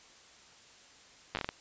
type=slowing click train; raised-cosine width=0.3 ms; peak=-17 dBFS; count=7; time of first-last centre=1.35-1.49 s; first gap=9 ms; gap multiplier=1.38; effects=white hiss -57 dBFS RMS until 1.6 s + resampled to 16000 Hz